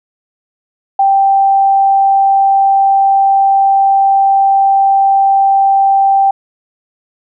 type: tone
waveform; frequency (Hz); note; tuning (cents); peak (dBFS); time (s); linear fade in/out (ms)
sine; 784; G5; 0; -6; 0.99-6.31; 5
effects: none